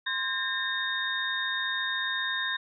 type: tone cluster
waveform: sine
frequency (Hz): 1043 / 1609 / 1817 / 3693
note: C6 / G6 / A#6 / A#7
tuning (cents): -6 / +45 / -45 / -17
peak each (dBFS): -37 / -33 / -32 / -32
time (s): 0.06-2.57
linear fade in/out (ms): 10
effects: none